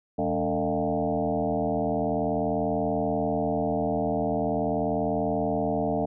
sine tone with frequency modulation, 446.3 Hz, A4, 25 cents sharp, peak -23 dBFS, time 0.18-6.06 s, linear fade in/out 10 ms, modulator 80.4 Hz, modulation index 3.8, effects none

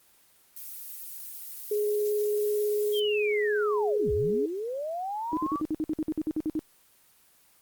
violet noise, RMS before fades -40 dBFS, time 0.56-3 s, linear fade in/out 5 ms
sine tone with vibrato, 418.7 Hz, G#4, 14 cents sharp, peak -24 dBFS, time 1.71-4.46 s, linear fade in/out 5 ms, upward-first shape triangle, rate 18 Hz, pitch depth 13 cents each way
sine linear two-way sweep, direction down then up, 3300 to 55 to 1189 Hz, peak -30 dBFS, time 2.92-5.62 s, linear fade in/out 50 ms, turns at 4.12 s
sine tone bursts, 311.1 Hz, D#4, in tune, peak -25 dBFS, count 14, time 5.33-6.592 s, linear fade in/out 0 ms, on 40 ms, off 54 ms
effects white hiss -61 dBFS RMS until 7.61 s + Opus 24 kbps

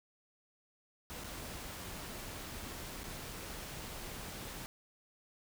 pink noise with dropouts, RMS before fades -45 dBFS, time 1.1-4.66 s, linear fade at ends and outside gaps 0 ms, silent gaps 1.238-1.243 / 3.034-3.04 s, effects none

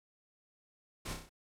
pink noise with echo, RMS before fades -41 dBFS, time 1.05-1.14 s, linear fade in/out 10 ms, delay 31 ms, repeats 5, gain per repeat -4 dB, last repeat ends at 1.295 s, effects low-pass 11000 Hz 12 dB/octave

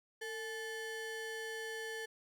square ring-modulated tone, 650 Hz, E5, 24 cents flat, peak -38 dBFS, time 0.21-2.06 s, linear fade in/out 10 ms, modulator 1100 Hz, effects none

